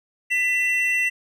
triangle tone pair together, 1991.5 / 2704 Hz, B6 / E7, +14 / +43 cents, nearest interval perfect fourth, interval 529 cents, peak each -20 dBFS, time 0.3-1.1 s, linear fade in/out 20 ms, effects none

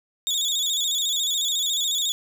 30% pulse tone with vibrato, 3554 Hz, A7, 17 cents sharp, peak -19 dBFS, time 0.27-2.12 s, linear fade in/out 0 ms, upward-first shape square, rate 14 Hz, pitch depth 66 cents each way, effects none

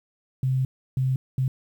sine tone bursts at uneven times, 130.81 Hz, C3, in tune, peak -20 dBFS, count 3, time 0.43-0.65 / 0.97-1.16 / 1.38-1.48 s, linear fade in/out 2 ms, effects 9-bit

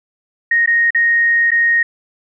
sine tone with dropouts, 1864.7 Hz, A#6, in tune, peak -10 dBFS, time 0.51-1.83 s, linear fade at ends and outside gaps 5 ms, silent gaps 0.661-0.674 / 0.906-0.947 / 1.507-1.516 s, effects none

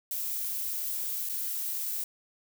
violet noise with dropouts, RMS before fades -33 dBFS, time 0.11-2.04 s, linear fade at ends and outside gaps 2 ms, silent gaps 1.29-1.295 s, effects none

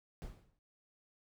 brown noise with exponential decay, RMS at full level -42 dBFS, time 0.22-0.59 s, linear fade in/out 0 ms, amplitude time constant 79 ms, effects none

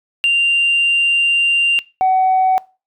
sine tone pair in turn, 2782 / 752.3 Hz, F7 / F#5, -7 / +29 cents, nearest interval octave + major seventh, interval 2264 cents, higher first, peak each -9 dBFS, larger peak neither, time 0.24-1.79 / 2.01-2.58 s, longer first, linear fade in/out 0 ms, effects noise-tail reverb RT60 0.3 s tail -23 dB re dry + tanh soft clip ceiling -8 dBFS

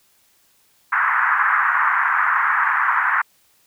white band-pass noise, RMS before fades -18 dBFS, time 0.92-3.22 s, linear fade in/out 10 ms, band 950 to 1800 Hz, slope 48 dB/octave, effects white hiss -59 dBFS RMS until 3.66 s

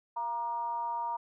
sine tone with frequency modulation, 942 Hz, A#5, 18 cents sharp, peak -31 dBFS, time 0.16-1.17 s, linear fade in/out 10 ms, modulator 253 Hz, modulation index 0.46, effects none

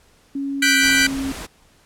sine tone with pitch glide, 277.2 to 270.6 Hz, C#4 to C#4, 0 to -42 cents, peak -22 dBFS, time 0.35-1.32 s, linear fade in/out 5 ms, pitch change -42 cents, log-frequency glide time 0.67-0.76 s
sawtooth chord, G major seventh, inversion third, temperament equal, 1480 / 1568 / 1975.5 / 2349 Hz, F#6 / G6 / B6 / D7, 0 / 0 / 0 / 0 cents, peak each -16 dBFS, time 0.62-1.07 s, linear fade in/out 5 ms
pink noise, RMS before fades -32 dBFS, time 0.81-1.47 s, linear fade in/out 20 ms
effects pink hiss -55 dBFS RMS until 1.85 s + low-pass 11000 Hz 12 dB/octave

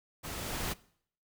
pink noise with level ramp, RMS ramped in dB -41 to -34 dBFS, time 0.23-0.74 s, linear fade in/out 20 ms, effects noise-tail reverb RT60 0.6 s tail -21 dB re dry

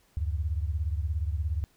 sine beating tone pair, 73.42 / 90.42 Hz, D2 / F#2, 0 / -39 cents, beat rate 17 Hz, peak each -28 / -32 dBFS, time 0.17-1.64 s, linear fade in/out 0 ms, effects pink hiss -65 dBFS RMS until 1.76 s

